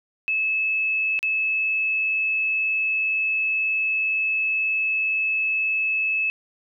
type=tone with dropouts; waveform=sine; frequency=2601 Hz; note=E7; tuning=24 cents flat; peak=-20 dBFS; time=0.28-6.3 s; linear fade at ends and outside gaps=0 ms; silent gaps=1.191-1.229 s; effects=none